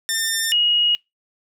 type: tone pair in turn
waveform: 10% pulse / sine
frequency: 1802 / 2887 Hz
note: A6 / F#7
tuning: +41 / -43 cents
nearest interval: minor sixth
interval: 816 cents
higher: second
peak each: -11 / -14 dBFS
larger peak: first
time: 0.09-0.52 / 0.52-0.95 s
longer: neither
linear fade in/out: 0 ms
effects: noise-tail reverb RT60 0.2 s tail -25 dB re dry